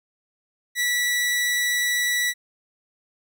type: tone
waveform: sawtooth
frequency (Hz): 1952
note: B6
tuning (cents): -21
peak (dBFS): -17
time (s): 0.75-2.34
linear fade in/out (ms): 50
effects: none